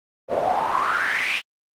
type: noise with band-pass filter sweep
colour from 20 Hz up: pink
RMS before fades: -22 dBFS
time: 0.28-1.42 s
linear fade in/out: 50 ms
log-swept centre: 530 to 2800 Hz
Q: 6
effects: Opus 32 kbps